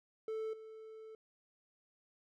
triangle tone with level steps, 440 Hz, A4, in tune, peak -35 / -47 dBFS, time 0.28-1.15 s, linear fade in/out 2 ms, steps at 0.53 s, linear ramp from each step 5 ms, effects none

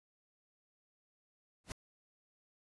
pink noise with exponential growth, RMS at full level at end -37 dBFS, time 1.64-1.72 s, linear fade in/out 1 ms, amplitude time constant 16 ms, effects resampled to 24000 Hz

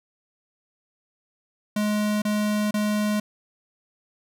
square tone bursts, 210 Hz, G#3, 19 cents sharp, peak -22 dBFS, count 3, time 1.76-3.2 s, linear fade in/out 5 ms, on 460 ms, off 30 ms, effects none

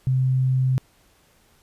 sine tone, 130 Hz, C3, 11 cents flat, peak -17 dBFS, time 0.07-0.78 s, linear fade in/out 0 ms, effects pink hiss -59 dBFS RMS until 1.62 s + resampled to 32000 Hz

